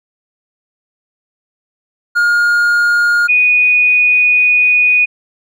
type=tone pair in turn; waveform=triangle / sine; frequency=1422 / 2474 Hz; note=F6 / D#7; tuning=+31 / -10 cents; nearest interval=minor seventh; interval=959 cents; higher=second; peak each=-7 dBFS; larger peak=neither; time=2.15-3.28 / 3.28-5.06 s; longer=second; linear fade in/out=20 ms; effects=none